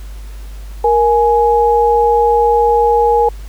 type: tone pair together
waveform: sine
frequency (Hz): 469.3 / 836.2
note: A#4 / G#5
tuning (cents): +12 / +12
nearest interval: minor seventh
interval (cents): 1000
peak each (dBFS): -11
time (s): 0.84-3.29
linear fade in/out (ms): 5
effects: added 50 Hz sine -26 dBFS peak until 3.48 s + pink hiss -43 dBFS RMS until 3.48 s